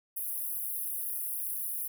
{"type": "high-pass noise", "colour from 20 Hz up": "pink", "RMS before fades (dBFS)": -35, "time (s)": [0.16, 1.88], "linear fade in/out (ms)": 10, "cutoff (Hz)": 10000, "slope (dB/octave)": 96, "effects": []}